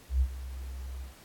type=tone with ADSR envelope; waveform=sine; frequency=64.8 Hz; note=C2; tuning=16 cents flat; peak=-20 dBFS; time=0.09-1.15 s; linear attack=120 ms; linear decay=62 ms; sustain=-16 dB; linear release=140 ms; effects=pink hiss -55 dBFS RMS until 1.24 s + AAC 64 kbps